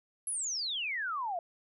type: exponential sweep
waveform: sine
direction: down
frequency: 11175 to 660 Hz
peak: -32 dBFS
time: 0.27-1.39 s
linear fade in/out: 2 ms
effects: none